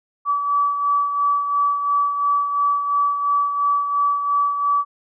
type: beating tone pair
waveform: sine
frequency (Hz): 1148 / 1150.9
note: D6 / D6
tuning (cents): -40 / -35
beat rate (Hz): 2.9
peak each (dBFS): -17 / -26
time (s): 0.25-4.85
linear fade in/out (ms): 50
effects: none